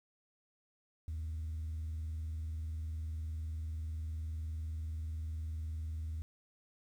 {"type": "tone with vibrato", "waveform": "sine", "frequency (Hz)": 79.5, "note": "D#2", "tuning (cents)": 38, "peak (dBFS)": -35, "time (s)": [1.08, 6.22], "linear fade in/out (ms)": 0, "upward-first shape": "triangle", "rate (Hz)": 20, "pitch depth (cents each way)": 140, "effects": ["tanh soft clip ceiling -35 dBFS", "11-bit"]}